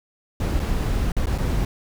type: noise with dropouts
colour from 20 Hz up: brown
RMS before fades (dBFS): -22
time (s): 0.4-1.65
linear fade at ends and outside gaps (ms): 2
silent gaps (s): 0.595-0.599 / 1.119-1.166 / 1.258-1.269 / 1.379-1.383
effects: none